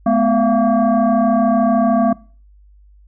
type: tone with frequency modulation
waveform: sine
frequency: 214.8 Hz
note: A3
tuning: 41 cents flat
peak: -11 dBFS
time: 0.06-2.13 s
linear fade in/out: 5 ms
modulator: 463 Hz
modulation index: 1.4
effects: noise-tail reverb RT60 0.4 s tail -22 dB re dry + added 50 Hz sine -44 dBFS peak until 3.07 s